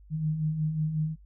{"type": "beating tone pair", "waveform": "sine", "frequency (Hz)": [150.6, 156.1], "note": ["D3", "D#3"], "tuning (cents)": [44, 6], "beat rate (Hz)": 5.5, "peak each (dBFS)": [-35, -26], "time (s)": [0.1, 1.16], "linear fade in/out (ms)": 50, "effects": ["noise-tail reverb RT60 0.1 s tail -21 dB re dry", "added 50 Hz sine -50 dBFS peak until 1.25 s"]}